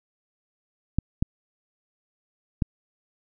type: clicks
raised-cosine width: 5 ms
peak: -9 dBFS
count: 3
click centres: 0.986 / 1.225 / 2.622 s
effects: none